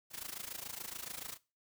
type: noise with amplitude modulation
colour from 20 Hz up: white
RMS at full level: -41 dBFS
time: 0.1-1.38 s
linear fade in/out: 50 ms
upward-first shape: sine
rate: 27 Hz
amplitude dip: 85%
effects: noise-tail reverb RT60 0.3 s tail -20 dB re dry